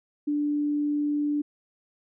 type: tone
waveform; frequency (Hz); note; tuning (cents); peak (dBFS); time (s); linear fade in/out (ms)
sine; 293.7; D4; 0; -23; 0.27-1.42; 10
effects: none